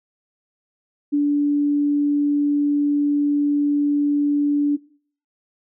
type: tone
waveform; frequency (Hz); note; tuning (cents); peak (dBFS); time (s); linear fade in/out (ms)
sine; 290; D4; -22; -15; 1.12-4.77; 20
effects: noise-tail reverb RT60 0.5 s tail -21 dB re dry